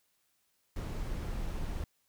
brown noise, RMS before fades -36 dBFS, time 0.76-1.84 s, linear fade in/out 2 ms, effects white hiss -75 dBFS RMS until 2.08 s

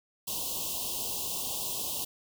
white band-stop noise, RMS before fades -34 dBFS, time 0.27-2.05 s, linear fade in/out 10 ms, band 1100 to 2700 Hz, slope 96 dB/octave, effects none

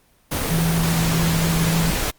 sine tone in noise, 164.81 Hz, E3, in tune, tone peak -18 dBFS, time 0.5-1.91 s, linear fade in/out 10 ms, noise pink, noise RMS -23 dBFS, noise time 0.31-2.11 s, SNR +2 dB, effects pink hiss -58 dBFS RMS until 2.18 s + Opus 24 kbps

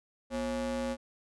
square ring-modulated tone, 150 Hz, D3, 37 cents sharp, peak -29 dBFS, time 0.3-0.97 s, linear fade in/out 50 ms, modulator 391 Hz, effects resampled to 24000 Hz

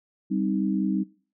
sine chord, C minor, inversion second, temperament equal, 196 / 261.6 / 311.1 Hz, G3 / C4 / Eb4, 0 / 0 / 0 cents, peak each -25 / -29 / -28 dBFS, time 0.3-1.04 s, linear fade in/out 20 ms, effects noise-tail reverb RT60 0.4 s tail -21 dB re dry

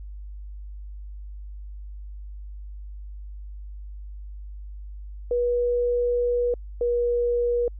sine tone pair in turn, 484.7 / 480.2 Hz, B4 / B4, -32 / -49 cents, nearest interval unison, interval 17 cents, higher first, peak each -20 dBFS, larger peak neither, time 5.31-6.54 / 6.81-7.68 s, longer first, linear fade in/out 2 ms, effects added 50 Hz sine -35 dBFS peak until 7.79 s

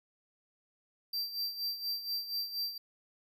square tone with tremolo, 4699 Hz, D8, in tune, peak -32 dBFS, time 1.13-2.78 s, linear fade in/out 5 ms, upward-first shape sine, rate 4.2 Hz, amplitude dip 70%, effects none

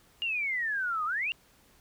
sine exponential two-way sweep, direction down then up, 2865 to 1200 to 2865 Hz, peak -28 dBFS, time 0.22-1.32 s, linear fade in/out 0 ms, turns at 1.05 s, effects pink hiss -62 dBFS RMS until 1.8 s

